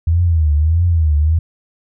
sine tone with vibrato, 80.4 Hz, E2, 43 cents flat, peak -10 dBFS, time 0.07-1.39 s, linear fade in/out 5 ms, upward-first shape triangle, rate 1.6 Hz, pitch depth 170 cents each way, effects none

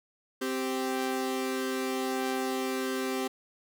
sawtooth tone pair together, 261.2 / 391.4 Hz, C4 / G4, -3 / -3 cents, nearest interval perfect fifth, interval 700 cents, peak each -28 dBFS, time 0.41-3.28 s, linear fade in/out 10 ms, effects none

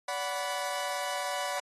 sawtooth chord, B minor, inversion first, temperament equal with one note detuned, 576.2 / 740 / 987.8 Hz, D5 / F#5 / B5, -33 / 0 / 0 cents, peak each -32 dBFS, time 0.08-1.6 s, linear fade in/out 5 ms, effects AAC 32 kbps

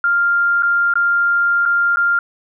sine tone with dropouts, 1396.9 Hz, F6, in tune, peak -12 dBFS, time 0.04-2.19 s, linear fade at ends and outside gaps 2 ms, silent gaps 0.624-0.631 / 0.938-0.955 / 1.654-1.659 / 1.96-1.97 s, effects none

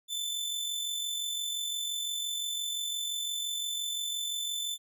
sawtooth tone with amplitude modulation, 3525 Hz, A7, 2 cents sharp, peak -27 dBFS, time 0.08-4.78 s, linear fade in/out 50 ms, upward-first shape sine, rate 45.8 Hz, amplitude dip 40%, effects none

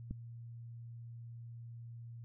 click, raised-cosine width 5 ms, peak -27 dBFS, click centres 0.11 s, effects added 117 Hz sine -46 dBFS peak until 2.24 s

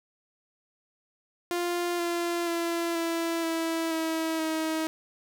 sawtooth tone with pitch steps, 349.2 / 343.8 / 338.5 / 333.2 / 328.1 / 323 / 318 Hz, F4 / F4 / E4 / E4 / E4 / E4 / D#4, 0 / -27 / +46 / +19 / -8 / -35 / +38 cents, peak -23 dBFS, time 1.51-4.87 s, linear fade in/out 0 ms, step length 480 ms, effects none

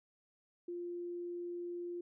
sine tone, 349.2 Hz, F4, in tune, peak -39 dBFS, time 0.68-2.01 s, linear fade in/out 5 ms, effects none

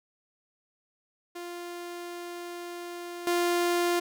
sawtooth tone with level steps, 348.8 Hz, F4, 2 cents flat, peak -33 / -20 dBFS, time 1.35-4 s, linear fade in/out 10 ms, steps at 3.27 s, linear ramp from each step 2 ms, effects none

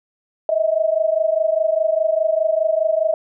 sine tone pair together, 627.1 / 652 Hz, D#5 / E5, +13 / -19 cents, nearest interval minor second, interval 68 cents, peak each -18 dBFS, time 0.49-3.14 s, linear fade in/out 2 ms, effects none

